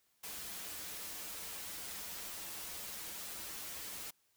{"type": "noise with comb filter", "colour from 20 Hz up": "white", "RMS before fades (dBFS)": -45, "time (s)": [0.23, 4.11], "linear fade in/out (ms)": 10, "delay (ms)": 7.8, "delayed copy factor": -0.65, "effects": ["white hiss -75 dBFS RMS until 4.36 s"]}